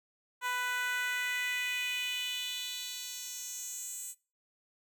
10% pulse tone with high-pass filter sweep, 496.1 Hz, B4, 8 cents sharp, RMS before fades -36 dBFS, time 0.41-4.15 s, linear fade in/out 50 ms, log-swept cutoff 1100 to 8400 Hz, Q 2.8, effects noise-tail reverb RT60 0.3 s tail -21 dB re dry

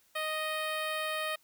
10% pulse tone with notch filter, 622.3 Hz, D#5, in tune, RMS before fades -34 dBFS, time 0.15-1.36 s, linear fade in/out 10 ms, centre 6600 Hz, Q 0.88, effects white hiss -67 dBFS RMS until 1.43 s

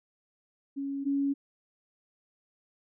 sine tone pair in turn, 277.2 / 279 Hz, C#4 / C#4, 0 / +11 cents, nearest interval unison, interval 11 cents, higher second, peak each -31 / -25 dBFS, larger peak second, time 0.76-1.05 / 1.05-1.34 s, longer neither, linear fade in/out 20 ms, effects none

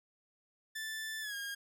sawtooth tone with pitch glide, 1760 to 1623.3 Hz, A6 to G#6, 0 to -40 cents, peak -35 dBFS, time 0.75-1.55 s, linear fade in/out 10 ms, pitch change -140 cents, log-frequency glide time 1.21-1.35 s, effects none

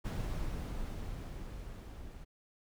brown noise with level ramp, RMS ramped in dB -35 to -48 dBFS, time 0.04-2.25 s, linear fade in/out 20 ms, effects none

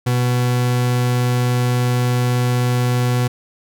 40% pulse tone, 123.47 Hz, B2, in tune, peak -14 dBFS, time 0.06-3.28 s, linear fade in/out 10 ms, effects none

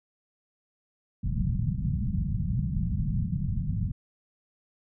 white low-pass noise, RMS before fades -28 dBFS, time 1.23-3.92 s, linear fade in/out 10 ms, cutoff 190 Hz, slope 48 dB/octave, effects none

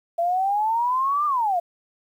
sine exponential two-way sweep, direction up then down, 670 to 1212 to 670 Hz, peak -19 dBFS, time 0.18-1.6 s, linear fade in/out 10 ms, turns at 1.26 s, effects 9-bit

